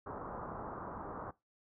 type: low-pass noise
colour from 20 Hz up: white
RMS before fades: -44 dBFS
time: 0.06-1.31 s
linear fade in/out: 5 ms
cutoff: 1300 Hz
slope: 48 dB/octave
effects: noise-tail reverb RT60 0.2 s tail -19 dB re dry